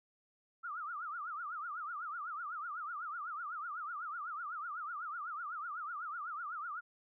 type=tone with vibrato; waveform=sine; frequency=1295 Hz; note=E6; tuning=31 cents flat; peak=-39 dBFS; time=0.63-6.81 s; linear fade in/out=20 ms; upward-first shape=triangle; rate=8 Hz; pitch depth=220 cents each way; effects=none